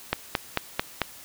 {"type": "click train", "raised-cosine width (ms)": 0.3, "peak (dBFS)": -6, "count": 5, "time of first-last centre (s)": [0.13, 1.017], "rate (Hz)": 4.51, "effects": ["white hiss -46 dBFS RMS until 1.24 s"]}